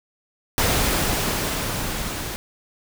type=noise with level ramp; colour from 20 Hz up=pink; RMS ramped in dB=-19 to -30 dBFS; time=0.58-2.36 s; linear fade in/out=0 ms; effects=none